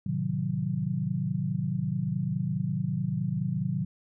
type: chord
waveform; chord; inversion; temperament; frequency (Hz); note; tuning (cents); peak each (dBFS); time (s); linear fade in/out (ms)
sine; A diminished seventh; none; equal; 110 / 130.81 / 155.56 / 185; A2 / C3 / Eb3 / Gb3; 0 / 0 / 0 / 0; -36 / -32 / -31 / -31; 0.06-3.85; 5
effects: none